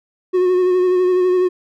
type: tone with vibrato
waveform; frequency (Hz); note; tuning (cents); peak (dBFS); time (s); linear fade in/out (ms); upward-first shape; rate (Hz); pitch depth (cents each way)
triangle; 364.7; F#4; -25; -10; 0.33-1.49; 20; sine; 12; 27
effects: none